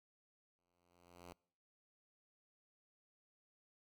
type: tone with exponential growth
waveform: 5% pulse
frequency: 87.6 Hz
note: F2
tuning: 6 cents sharp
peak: -40 dBFS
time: 0.59-1.33 s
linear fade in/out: 0 ms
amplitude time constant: 160 ms
effects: noise-tail reverb RT60 0.6 s tail -25 dB re dry